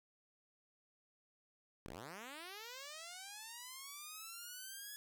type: linear sweep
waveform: 5% pulse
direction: up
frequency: 34.65 to 1699 Hz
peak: -37 dBFS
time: 1.86-4.96 s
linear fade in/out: 0 ms
effects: none